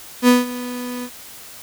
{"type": "tone with ADSR envelope", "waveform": "35% pulse", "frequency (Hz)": 246.9, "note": "B3", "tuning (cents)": 0, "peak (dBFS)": -6, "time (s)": [0.22, 1.1], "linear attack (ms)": 60, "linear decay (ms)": 170, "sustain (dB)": -18, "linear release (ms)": 64, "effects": ["white hiss -39 dBFS RMS until 1.62 s"]}